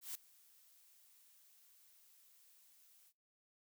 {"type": "noise with ADSR envelope", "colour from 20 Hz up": "blue", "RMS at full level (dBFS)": -43, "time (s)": [0.01, 3.13], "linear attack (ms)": 140, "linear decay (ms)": 5, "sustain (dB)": -24, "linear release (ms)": 51, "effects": ["noise-tail reverb RT60 0.3 s tail -25 dB re dry"]}